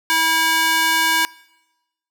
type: tone with high-pass filter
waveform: square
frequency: 323.6 Hz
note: E4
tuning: 32 cents flat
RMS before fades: -17 dBFS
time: 0.1-1.25 s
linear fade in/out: 0 ms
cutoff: 1300 Hz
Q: 1.2
effects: noise-tail reverb RT60 1.0 s tail -24 dB re dry